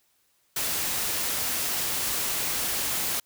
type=noise; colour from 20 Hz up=white; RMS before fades=-28 dBFS; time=0.56-3.2 s; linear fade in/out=5 ms; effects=white hiss -68 dBFS RMS until 3.25 s